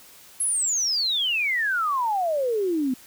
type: exponential sweep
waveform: sine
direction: down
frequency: 11140 to 246.7 Hz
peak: -21 dBFS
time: 0.4-2.94 s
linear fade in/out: 5 ms
effects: white hiss -49 dBFS RMS until 3.06 s